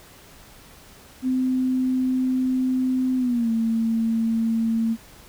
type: tone with pitch glide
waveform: sine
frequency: 257.2 to 226.5 Hz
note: C4 to A#3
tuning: -30 to -50 cents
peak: -19 dBFS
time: 1.22-4.97 s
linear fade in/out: 50 ms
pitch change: -220 cents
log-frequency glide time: 3.17-3.5 s
effects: pink hiss -48 dBFS RMS until 5.28 s